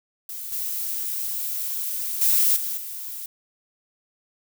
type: noise with level steps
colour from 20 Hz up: violet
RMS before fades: -34 / -28 / -19 / -28 / -34 dBFS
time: 0.29-3.26 s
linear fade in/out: 2 ms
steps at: 0.52 / 2.21 / 2.56 / 2.77 s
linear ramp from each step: 5 ms
effects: none